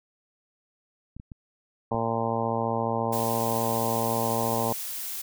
clicks, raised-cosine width 5 ms, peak -28 dBFS, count 4, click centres 1.166 / 1.199 / 1.318 / 1.946 s
harmonic tone, 114.5 Hz, A#2, 31 cents flat, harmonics 1 / 2 / 3 / 4 / 5 / 6 / 7 / 8 / 9, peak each -33 / -32 / -38 / -32 / -32 / -35 / -32 / -33 / -35 dBFS, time 1.91-4.73 s, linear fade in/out 5 ms
blue noise, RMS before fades -34 dBFS, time 3.12-5.22 s, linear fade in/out 10 ms
effects none

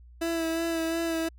30% pulse tone with vibrato, 329.6 Hz, E4, in tune, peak -24 dBFS, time 0.21-1.29 s, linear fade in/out 10 ms, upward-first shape sine, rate 2.8 Hz, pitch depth 23 cents each way, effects added 60 Hz sine -48 dBFS peak until 1.38 s

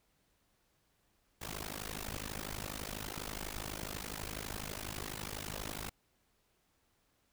pink noise with amplitude modulation, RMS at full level -38 dBFS, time 1.41-5.9 s, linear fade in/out 10 ms, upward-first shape sine, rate 52.1 Hz, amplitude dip 100%, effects pink hiss -75 dBFS RMS until 7.32 s

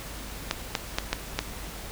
clicks, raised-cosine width 0.2 ms, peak -7 dBFS, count 5, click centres 0.511 / 0.752 / 0.985 / 1.13 / 1.39 s, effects added 50 Hz sine -41 dBFS peak until 1.91 s + pink hiss -40 dBFS RMS until 1.91 s

